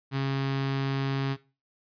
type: tone with notch filter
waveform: sawtooth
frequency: 136.3 Hz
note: C#3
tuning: 29 cents flat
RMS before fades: -28 dBFS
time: 0.11-1.37 s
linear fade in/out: 50 ms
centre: 570 Hz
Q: 1.5
effects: noise-tail reverb RT60 0.3 s tail -17 dB re dry + resampled to 11025 Hz